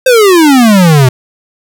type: exponential sweep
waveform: square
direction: down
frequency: 530 to 123.47 Hz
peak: -3 dBFS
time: 0.06-1.09 s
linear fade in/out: 5 ms
effects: none